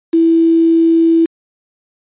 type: tone with quantisation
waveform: sine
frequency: 329.6 Hz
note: E4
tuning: in tune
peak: -7 dBFS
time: 0.13-1.26 s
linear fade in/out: 10 ms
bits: 5
effects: resampled to 8000 Hz